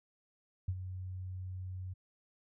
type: tone with ADSR envelope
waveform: sine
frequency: 92.5 Hz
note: F#2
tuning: in tune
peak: -29 dBFS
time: 0.68-1.94 s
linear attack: 6 ms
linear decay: 55 ms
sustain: -10 dB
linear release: 14 ms
effects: none